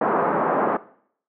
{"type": "band-pass noise", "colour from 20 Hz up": "white", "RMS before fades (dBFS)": -21, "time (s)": [0.01, 0.77], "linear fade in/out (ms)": 5, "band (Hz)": [190, 1200], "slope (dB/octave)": 24, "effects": ["noise-tail reverb RT60 0.6 s tail -18 dB re dry", "low-pass 2000 Hz 12 dB/octave"]}